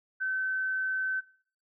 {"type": "tone", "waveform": "sine", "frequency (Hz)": 1531, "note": "G6", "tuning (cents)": -41, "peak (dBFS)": -28, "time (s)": [0.2, 1.21], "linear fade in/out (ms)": 20, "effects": ["noise-tail reverb RT60 0.5 s tail -19 dB re dry"]}